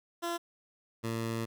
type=tone pair in turn; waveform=15% pulse; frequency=341.7 / 114.03 Hz; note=F4 / A#2; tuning=-38 / -38 cents; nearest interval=octave + perfect fifth; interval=1900 cents; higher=first; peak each=-26 dBFS; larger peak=neither; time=0.22-0.38 / 1.03-1.46 s; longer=second; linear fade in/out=20 ms; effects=none